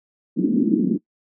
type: band-pass noise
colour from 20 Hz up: white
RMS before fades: -19 dBFS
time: 0.36-0.98 s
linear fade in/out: 20 ms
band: 190 to 320 Hz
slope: 48 dB/octave
effects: noise-tail reverb RT60 0.1 s tail -21 dB re dry